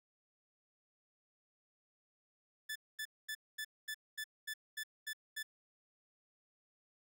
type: tone bursts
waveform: sawtooth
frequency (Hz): 1743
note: A6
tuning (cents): -17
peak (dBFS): -36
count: 10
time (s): 2.69-5.43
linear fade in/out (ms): 10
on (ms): 67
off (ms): 230
effects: none